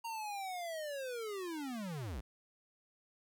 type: linear sweep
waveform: square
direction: down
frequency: 932.3 to 48.19 Hz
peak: -40 dBFS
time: 0.04-2.21 s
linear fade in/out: 10 ms
effects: 12-bit